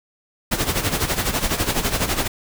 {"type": "noise with tremolo", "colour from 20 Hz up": "pink", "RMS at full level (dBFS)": -19, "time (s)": [0.51, 2.28], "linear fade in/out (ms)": 10, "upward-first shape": "sine", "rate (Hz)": 12, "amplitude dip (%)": 70, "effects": []}